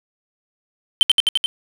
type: tone with echo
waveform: triangle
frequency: 3096 Hz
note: G7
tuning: 22 cents flat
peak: -5 dBFS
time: 1.01-1.03 s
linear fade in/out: 0 ms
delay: 86 ms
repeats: 5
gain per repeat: -2 dB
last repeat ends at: 1.46 s
effects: none